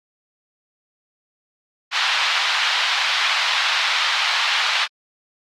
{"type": "band-pass noise", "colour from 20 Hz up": "white", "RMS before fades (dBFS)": -20, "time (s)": [1.91, 4.88], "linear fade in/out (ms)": 50, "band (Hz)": [860, 4000], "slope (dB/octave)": 24, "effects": ["Opus 48 kbps"]}